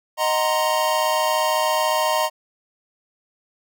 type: chord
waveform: square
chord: C half-diminished seventh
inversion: first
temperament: equal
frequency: 622.3 / 740 / 932.3 / 1046.5 Hz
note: Eb5 / Gb5 / Bb5 / C6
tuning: 0 / 0 / 0 / 0 cents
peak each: -23 / -29 / -23 / -26 dBFS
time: 0.17-2.3 s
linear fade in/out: 50 ms
effects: none